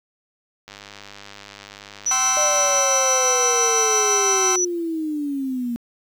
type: click train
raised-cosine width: 0.2 ms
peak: -21 dBFS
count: 214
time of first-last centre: 0.68-2.789 s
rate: 101 Hz
type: tone with tremolo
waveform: sine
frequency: 5920 Hz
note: F#8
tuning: in tune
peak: -17 dBFS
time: 2.06-4.65 s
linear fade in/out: 5 ms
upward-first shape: sine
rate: 5.9 Hz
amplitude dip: 25%
type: chord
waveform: sawtooth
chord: C major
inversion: second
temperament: equal with one note detuned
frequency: 767.9 / 1046.5 / 1318.5 Hz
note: G5 / C6 / E6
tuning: -36 / 0 / 0 cents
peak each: -22 dBFS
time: 2.11-4.56 s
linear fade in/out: 2 ms
type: linear sweep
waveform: sine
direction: down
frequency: 604 to 233.1 Hz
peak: -22 dBFS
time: 2.37-5.76 s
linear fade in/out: 0 ms
effects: low-pass 11000 Hz 12 dB/octave + 8-bit